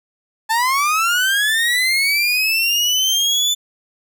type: linear sweep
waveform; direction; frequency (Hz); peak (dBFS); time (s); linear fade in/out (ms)
30% pulse; up; 870 to 3523; -12; 0.49-3.55; 20
effects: none